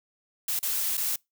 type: noise with dropouts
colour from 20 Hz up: blue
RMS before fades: -28 dBFS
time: 0.48-1.16 s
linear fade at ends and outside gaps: 5 ms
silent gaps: 0.592-0.628 / 0.971-0.976 s
effects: noise-tail reverb RT60 0.2 s tail -26 dB re dry